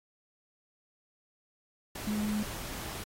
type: tone in noise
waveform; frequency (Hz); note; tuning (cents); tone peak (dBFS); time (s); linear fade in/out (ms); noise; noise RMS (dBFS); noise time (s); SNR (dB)
sine; 210.8; G#3; +26; -29; 2.07-2.43; 5; pink; -41; 1.95-3.04; +9
effects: AAC 48 kbps